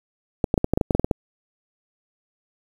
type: clicks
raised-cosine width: 2 ms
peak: -5 dBFS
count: 12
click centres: 0.442 / 0.541 / 0.578 / 0.644 / 0.736 / 0.775 / 0.812 / 0.908 / 0.95 / 0.996 / 1.045 / 1.112 s
effects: 7-bit